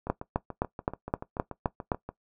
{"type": "two click trains", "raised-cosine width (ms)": 1, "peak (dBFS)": [-22, -11], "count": [15, 8], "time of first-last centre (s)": [[0.07, 2.09], [0.1, 1.918]], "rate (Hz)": [6.93, 3.85], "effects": ["noise-tail reverb RT60 0.1 s tail -17 dB re dry"]}